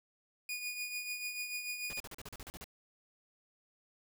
sawtooth tone with tremolo, 2457 Hz, D#7, 22 cents flat, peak -32 dBFS, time 0.49-2 s, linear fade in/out 2 ms, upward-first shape triangle, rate 6.8 Hz, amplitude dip 60%
pink noise bursts, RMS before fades -47 dBFS, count 11, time 1.9-2.642 s, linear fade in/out 0 ms, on 32 ms, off 39 ms
effects none

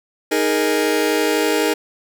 sawtooth chord, D# suspended fourth, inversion none, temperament just, 311.1 / 414.8 / 466.7 Hz, D#4 / G#4 / A#4, 0 / -2 / +2 cents, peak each -16 dBFS, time 0.31-1.74 s, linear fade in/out 10 ms, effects none

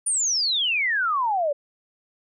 sine exponential sweep, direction down, 9600 to 554.4 Hz, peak -20 dBFS, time 0.06-1.53 s, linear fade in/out 10 ms, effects none

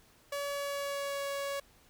sawtooth tone with pitch glide, 568 to 559.5 Hz, C#5 to C#5, +42 to +16 cents, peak -30 dBFS, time 0.32-1.6 s, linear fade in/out 5 ms, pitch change -26 cents, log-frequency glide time 0.45-1.28 s, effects pink hiss -63 dBFS RMS until 1.89 s

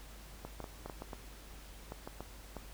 clicks, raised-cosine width 1 ms, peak -28 dBFS, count 11, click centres 0.45 / 0.603 / 0.642 / 0.86 / 0.898 / 1.021 / 1.132 / 1.921 / 2.075 / 2.206 / 2.567 s, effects added 50 Hz sine -51 dBFS peak until 2.73 s + pink hiss -55 dBFS RMS until 2.73 s

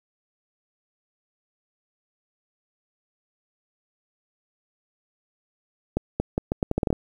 accelerating click train, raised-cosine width 2 ms, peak -9 dBFS, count 11, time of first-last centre 5.97-6.928 s, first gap 230 ms, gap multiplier 0.78, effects 8-bit

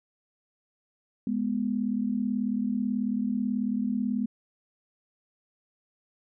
sine tone pair together, 208.6 / 246.9 Hz, G#3 / B3, +8 / 0 cents, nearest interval minor third, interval 292 cents, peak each -28 dBFS, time 1.27-4.26 s, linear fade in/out 2 ms, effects none

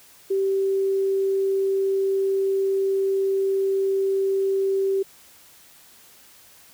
sine tone, 388.5 Hz, G4, 16 cents flat, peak -19 dBFS, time 0.3-5.03 s, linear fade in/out 10 ms, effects white hiss -51 dBFS RMS until 6.73 s

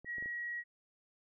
clicks, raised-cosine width 2 ms, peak -39 dBFS, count 4, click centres 0.046 / 0.183 / 0.225 / 0.259 s
sine tone, 1908 Hz, A#6, 40 cents sharp, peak -37 dBFS, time 0.05-0.64 s, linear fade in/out 50 ms
effects none

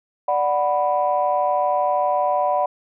sine chord, B minor, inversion first, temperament equal, 587.3 / 740 / 987.8 Hz, D5 / F#5 / B5, 0 / 0 / 0 cents, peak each -21 / -20 / -22 dBFS, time 0.28-2.66 s, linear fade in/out 5 ms, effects tanh soft clip ceiling -8 dBFS

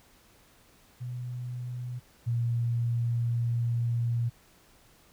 sine tone pair in turn, 123.47 / 118.05 Hz, B2 / A#2, 0 / +22 cents, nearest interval minor second, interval 78 cents, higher first, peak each -33 / -25 dBFS, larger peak second, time 1-2 / 2.26-4.3 s, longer second, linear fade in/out 20 ms, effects pink hiss -60 dBFS RMS until 5.12 s

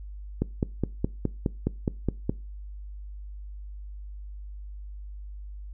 click train, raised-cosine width 3 ms, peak -11 dBFS, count 10, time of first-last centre 0.42-2.295 s, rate 4.8 Hz, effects noise-tail reverb RT60 0.3 s tail -22 dB re dry + added 50 Hz sine -37 dBFS peak until 5.73 s

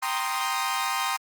sawtooth chord, C minor seventh, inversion second, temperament equal, 784 / 932.3 / 1046.5 / 1244.5 Hz, G5 / Bb5 / C6 / Eb6, 0 / 0 / 0 / 0 cents, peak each -28 / -28 / -26 / -27 dBFS, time 0.02-1.17 s, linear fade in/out 10 ms, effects Opus 24 kbps

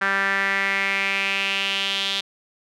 sawtooth tone with band-pass filter sweep, 196 Hz, G3, in tune, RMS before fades -23 dBFS, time 0.01-2.21 s, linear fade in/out 10 ms, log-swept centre 1600 to 3500 Hz, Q 4.2, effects none

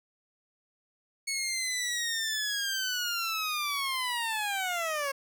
15% pulse linear sweep, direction down, 2208 to 540 Hz, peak -23 dBFS, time 1.27-5.12 s, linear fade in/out 10 ms, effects none

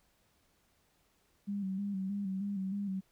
sine tone with vibrato, 196 Hz, G3, in tune, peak -33 dBFS, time 1.47-3.01 s, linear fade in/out 20 ms, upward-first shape square, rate 3.2 Hz, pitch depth 50 cents each way, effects pink hiss -72 dBFS RMS until 3.11 s

